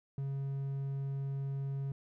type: tone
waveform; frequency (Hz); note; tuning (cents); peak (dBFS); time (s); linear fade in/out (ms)
triangle; 137.5; C#3; -14; -32; 0.18-1.92; 2
effects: none